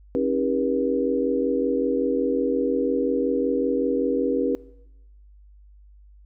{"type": "tone cluster", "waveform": "sine", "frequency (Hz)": [271.6, 317.1, 396.7, 481.7], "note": ["C#4", "D#4", "G4", "B4"], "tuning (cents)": [-35, 33, 21, -43], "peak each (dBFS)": [-24, -29, -27, -24], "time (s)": [0.15, 4.55], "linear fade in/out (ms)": 0, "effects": ["noise-tail reverb RT60 0.9 s tail -21 dB re dry", "added 50 Hz sine -47 dBFS peak until 6.25 s"]}